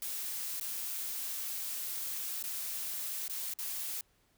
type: noise with dropouts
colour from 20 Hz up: blue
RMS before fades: -38 dBFS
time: 0.02-4.01 s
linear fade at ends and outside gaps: 2 ms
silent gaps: 0.599-0.61 / 2.427-2.438 / 3.281-3.296 / 3.538-3.587 s
effects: pink hiss -71 dBFS RMS until 4.37 s